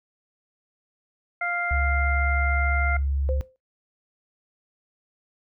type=harmonic tone; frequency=698.5 Hz; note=F5; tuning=in tune; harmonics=1 / 2 / 3; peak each=-30 / -28 / -28 dBFS; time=1.41-2.97 s; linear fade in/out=5 ms
type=tone; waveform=sine; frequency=69.2 Hz; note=C#2; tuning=2 cents flat; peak=-22 dBFS; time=1.71-3.41 s; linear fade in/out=0 ms
type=tone with exponential decay; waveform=sine; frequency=519 Hz; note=C5; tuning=14 cents flat; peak=-24 dBFS; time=3.29-3.56 s; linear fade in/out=0 ms; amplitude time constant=58 ms
effects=noise-tail reverb RT60 0.2 s tail -19 dB re dry